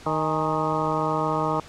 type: harmonic tone with a mistuned harmonic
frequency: 155.56 Hz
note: D#3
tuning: in tune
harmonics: 1 / 2 / 3 / 4 / 5 / 6 / 7 / 8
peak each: -30 / -30 / -30 / -30 / -30 / -30 / -30 / -30 dBFS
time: 0.06-1.6 s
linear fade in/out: 2 ms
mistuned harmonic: 5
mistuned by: +89 cents
effects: pink hiss -45 dBFS RMS until 1.68 s + low-pass 7000 Hz 12 dB/octave